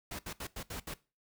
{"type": "noise bursts at uneven times", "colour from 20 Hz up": "pink", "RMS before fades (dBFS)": -41, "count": 6, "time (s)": [[0.11, 0.19], [0.26, 0.33], [0.4, 0.47], [0.56, 0.63], [0.7, 0.8], [0.87, 0.94]], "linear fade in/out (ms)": 5, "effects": ["noise-tail reverb RT60 0.3 s tail -19 dB re dry"]}